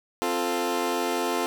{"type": "chord", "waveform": "20% pulse", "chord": "F major", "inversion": "second", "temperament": "equal with one note detuned", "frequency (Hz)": [261.6, 348.2, 440], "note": ["C4", "F4", "A4"], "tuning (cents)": [0, -5, 0], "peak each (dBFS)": [-26, -23, -24], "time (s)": [0.22, 1.46], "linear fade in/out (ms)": 0, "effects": []}